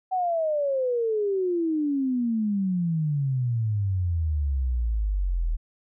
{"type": "exponential sweep", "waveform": "sine", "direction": "down", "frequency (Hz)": [760, 38.89], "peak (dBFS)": -22, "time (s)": [0.11, 5.57], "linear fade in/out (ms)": 20, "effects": []}